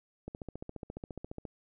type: click train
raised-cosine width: 2 ms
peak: -27 dBFS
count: 18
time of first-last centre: 0.28-1.452 s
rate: 14.5 Hz
effects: none